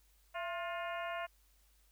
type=harmonic tone with a mistuned harmonic; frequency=353.7 Hz; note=F4; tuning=22 cents sharp; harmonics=2 / 3 / 4 / 5 / 6 / 7 / 8; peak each=-40 / -44 / -46 / -48 / -50 / -51 / -52 dBFS; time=0.34-1.27 s; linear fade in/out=20 ms; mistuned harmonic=2; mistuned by=-76 cents; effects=added 50 Hz sine -67 dBFS peak until 1.91 s + white hiss -72 dBFS RMS until 1.91 s